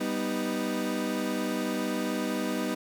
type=chord; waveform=30% pulse; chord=G augmented; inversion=none; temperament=equal; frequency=196 / 246.9 / 311.1 Hz; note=G3 / B3 / D#4; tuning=0 / 0 / 0 cents; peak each=-31 / -29 / -30 dBFS; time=0-2.75 s; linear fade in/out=10 ms; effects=none